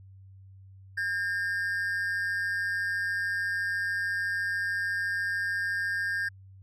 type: tone pair together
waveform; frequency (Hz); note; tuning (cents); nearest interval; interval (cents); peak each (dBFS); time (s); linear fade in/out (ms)
triangle; 1613.8 / 1800; G6 / A6; +50 / +39; major second; 189; -27 / -31; 0.97-6.29; 10
effects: added 96 Hz sine -48 dBFS peak until 6.62 s